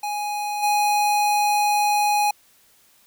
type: tone with level steps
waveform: square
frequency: 830.6 Hz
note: G#5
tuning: in tune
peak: -25 / -18 dBFS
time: 0.03-2.31 s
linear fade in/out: 5 ms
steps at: 0.62 s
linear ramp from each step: 20 ms
effects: white hiss -57 dBFS RMS until 3.06 s